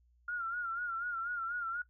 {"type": "tone with vibrato", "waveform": "sine", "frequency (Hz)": 1396.9, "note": "F6", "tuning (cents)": 0, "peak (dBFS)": -34, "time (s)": [0.28, 1.82], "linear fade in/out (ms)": 5, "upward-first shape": "sine", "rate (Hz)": 4.1, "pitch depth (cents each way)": 76, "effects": ["noise-tail reverb RT60 0.1 s tail -17 dB re dry", "added 60 Hz sine -65 dBFS peak until 1.89 s"]}